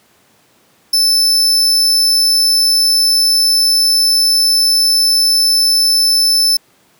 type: tone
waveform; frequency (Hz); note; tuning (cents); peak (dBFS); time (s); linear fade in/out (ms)
40% pulse; 5274; E8; 0; -8; 0.93-6.57; 5
effects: pink hiss -52 dBFS RMS until 6.99 s + high-pass 150 Hz 12 dB/octave